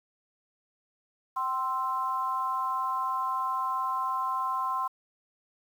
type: tone with amplitude modulation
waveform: sine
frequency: 1046.5 Hz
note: C6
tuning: in tune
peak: -23 dBFS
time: 1.36-4.88 s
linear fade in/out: 10 ms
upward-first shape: sine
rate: 277 Hz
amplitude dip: 85%
effects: 9-bit